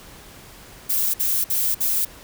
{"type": "noise bursts", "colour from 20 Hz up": "violet", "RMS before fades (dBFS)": -21, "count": 4, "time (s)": [0.89, 2.052], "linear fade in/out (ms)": 10, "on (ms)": 250, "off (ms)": 54, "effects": ["pink hiss -44 dBFS RMS until 2.23 s"]}